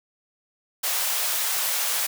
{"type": "high-pass noise", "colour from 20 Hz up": "white", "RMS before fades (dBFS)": -25, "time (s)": [0.83, 2.07], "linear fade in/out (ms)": 10, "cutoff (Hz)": 550, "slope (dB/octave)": 24, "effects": []}